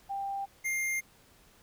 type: tone pair in turn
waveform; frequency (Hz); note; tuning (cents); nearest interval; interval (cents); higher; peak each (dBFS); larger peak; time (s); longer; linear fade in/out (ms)
sine / square; 791 / 2112; G5 / C7; +15 / +16; octave + perfect fourth; 1701; second; -32 / -30; second; 0.09-0.46 / 0.64-1.01; neither; 20
effects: pink hiss -61 dBFS RMS until 1.62 s